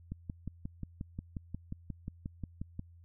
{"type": "click train", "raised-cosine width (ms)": 5, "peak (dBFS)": -26, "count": 16, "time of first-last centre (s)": [0.12, 2.794], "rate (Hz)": 5.61, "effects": ["added 85 Hz sine -54 dBFS peak until 3.04 s"]}